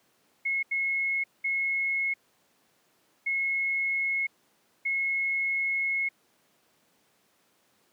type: tone bursts at uneven times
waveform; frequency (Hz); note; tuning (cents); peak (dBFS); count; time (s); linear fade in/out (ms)
sine; 2174; C#7; -34; -25; 5; 0.45-0.63 / 0.71-1.24 / 1.44-2.14 / 3.26-4.27 / 4.85-6.09; 10
effects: pink hiss -67 dBFS RMS until 7.92 s + high-pass 200 Hz 12 dB/octave